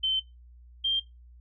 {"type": "tone pair in turn", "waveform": "sine", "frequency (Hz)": [3083, 3177], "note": ["G7", "G7"], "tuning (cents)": [-29, 23], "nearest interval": "minor second", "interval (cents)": 52, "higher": "second", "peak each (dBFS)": -23, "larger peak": "neither", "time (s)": [[0.03, 0.2], [0.84, 1]], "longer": "first", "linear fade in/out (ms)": 10, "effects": ["noise-tail reverb RT60 0.2 s tail -19 dB re dry", "added 60 Hz sine -49 dBFS peak until 1.4 s"]}